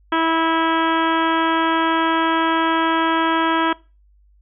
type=harmonic tone; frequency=326.2 Hz; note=E4; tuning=18 cents flat; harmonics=1 / 2 / 3 / 4 / 5 / 6 / 7 / 8 / 9 / 10; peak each=-20 / -27 / -21 / -23 / -25 / -32 / -34 / -35 / -36 / -31 dBFS; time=0.12-3.73 s; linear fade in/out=5 ms; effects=noise-tail reverb RT60 0.3 s tail -22 dB re dry + added 50 Hz sine -51 dBFS peak until 4.41 s